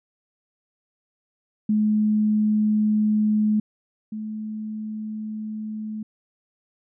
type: tone pair in turn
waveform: sine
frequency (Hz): 213 / 215.6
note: G#3 / A3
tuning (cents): +44 / -35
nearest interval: unison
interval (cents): 21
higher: second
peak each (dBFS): -17 / -28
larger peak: first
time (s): 1.69-3.6 / 4.12-6.03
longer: neither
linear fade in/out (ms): 5
effects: none